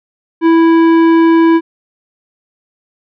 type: tone with tanh clipping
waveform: triangle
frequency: 329.6 Hz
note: E4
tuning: in tune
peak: -7 dBFS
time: 0.41-1.61 s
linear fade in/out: 50 ms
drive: 17 dB
effects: none